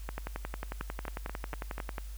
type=two click trains; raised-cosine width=0.5 ms; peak=-21 / -23 dBFS; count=22 / 5; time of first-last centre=0.09-1.982 / 0.81-1.781 s; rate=11.1 / 4.12 Hz; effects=added 50 Hz sine -39 dBFS peak until 2.17 s + white hiss -56 dBFS RMS until 2.17 s